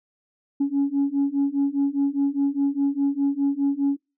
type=beating tone pair; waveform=sine; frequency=277.2 / 282.1 Hz; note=C#4 / C#4; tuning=0 / +30 cents; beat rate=4.9 Hz; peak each=-22 / -21 dBFS; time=0.6-3.97 s; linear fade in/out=10 ms; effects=noise-tail reverb RT60 0.3 s tail -26 dB re dry + tanh soft clip ceiling -15 dBFS